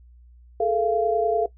sine tone cluster, 423.6 / 453.8 / 688 Hz, G#4 / A#4 / F5, +34 / -47 / -26 cents, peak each -23 dBFS, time 0.6-1.46 s, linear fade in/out 5 ms, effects noise-tail reverb RT60 0.1 s tail -17 dB re dry + added 60 Hz sine -47 dBFS peak until 1.57 s

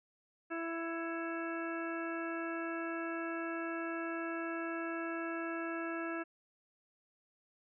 harmonic tone with a mistuned harmonic, 332 Hz, E4, 12 cents sharp, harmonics 1 / 2 / 3 / 4 / 5 / 7 / 8, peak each -39 / -44 / -51 / -44 / -44 / -52 / -50 dBFS, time 0.5-6.24 s, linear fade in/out 20 ms, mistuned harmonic 7, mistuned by -73 cents, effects none

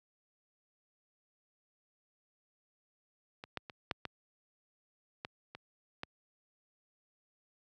clicks, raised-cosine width 0.3 ms, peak -28 / -20 / -29 / -16 / -22 / -23 / -29 / -22 dBFS, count 8, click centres 3.439 / 3.573 / 3.698 / 3.912 / 4.053 / 5.249 / 5.55 / 6.034 s, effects high-pass 80 Hz 12 dB/octave

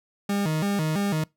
40% pulse tone with vibrato, 177.3 Hz, F3, 26 cents sharp, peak -22 dBFS, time 0.29-1.24 s, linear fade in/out 5 ms, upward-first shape square, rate 3 Hz, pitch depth 220 cents each way, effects noise-tail reverb RT60 0.2 s tail -24 dB re dry

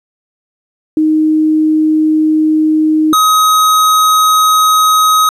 sine / square tone pair in turn, 311.1 / 1264 Hz, D#4 / D#6, 0 / +27 cents, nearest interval 2 octaves, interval 2427 cents, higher second, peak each -7 dBFS, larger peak neither, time 0.97-3.13 / 3.13-5.29 s, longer neither, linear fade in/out 2 ms, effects resampled to 32000 Hz + 8-bit

